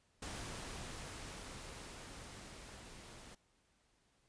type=noise with level ramp; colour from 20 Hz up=pink; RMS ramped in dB=-45 to -55 dBFS; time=0.22-3.35 s; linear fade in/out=5 ms; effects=pink hiss -75 dBFS RMS until 4.28 s + resampled to 22050 Hz